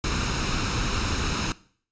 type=noise with comb filter; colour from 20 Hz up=pink; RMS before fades=-26 dBFS; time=0.04-1.52 s; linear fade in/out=0 ms; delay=0.76 ms; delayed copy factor=+0.55; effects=noise-tail reverb RT60 0.5 s tail -19 dB re dry + resampled to 16000 Hz